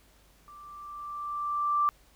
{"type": "tone with level ramp", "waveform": "sine", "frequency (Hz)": 1174.7, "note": "D6", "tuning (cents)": 0, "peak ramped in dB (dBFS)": [-47, -21], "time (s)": [0.48, 1.89], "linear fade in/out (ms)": 0, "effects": ["added 50 Hz sine -62 dBFS peak until 2.15 s", "pink hiss -62 dBFS RMS until 2.15 s"]}